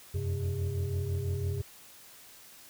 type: tone cluster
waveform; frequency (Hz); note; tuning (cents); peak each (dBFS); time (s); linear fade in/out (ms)
sine; 86.8 / 92.8 / 130.4 / 404.1; F2 / F#2 / C3 / G#4; -10 / +6 / -5 / -47; -36 / -30 / -34 / -38; 0.14-1.62; 10
effects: tanh soft clip ceiling -24 dBFS + white hiss -53 dBFS RMS until 2.69 s